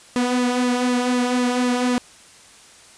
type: tone with flanger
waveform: sawtooth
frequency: 247.6 Hz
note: B3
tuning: 5 cents sharp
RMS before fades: -20 dBFS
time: 0.16-1.98 s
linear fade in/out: 0 ms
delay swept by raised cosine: 1.3 to 3.6 ms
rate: 4 Hz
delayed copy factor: -0.55
effects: white hiss -47 dBFS RMS until 2.97 s + resampled to 22050 Hz